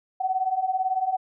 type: beating tone pair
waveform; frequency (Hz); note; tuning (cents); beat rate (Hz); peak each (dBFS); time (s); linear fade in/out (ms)
sine; 740 / 758; F#5 / F#5; 0 / +42; 18; -27 / -24; 0.2-1.17; 10
effects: none